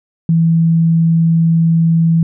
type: tone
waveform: sine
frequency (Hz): 164.81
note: E3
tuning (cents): 0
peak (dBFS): -8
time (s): 0.29-2.23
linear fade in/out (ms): 2
effects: none